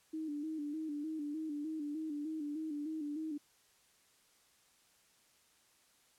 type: tone with vibrato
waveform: sine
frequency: 304 Hz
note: D#4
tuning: 40 cents flat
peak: -37 dBFS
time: 0.13-3.38 s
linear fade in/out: 10 ms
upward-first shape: square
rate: 3.3 Hz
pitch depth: 65 cents each way
effects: white hiss -69 dBFS RMS until 6.18 s + low-pass 11000 Hz 12 dB/octave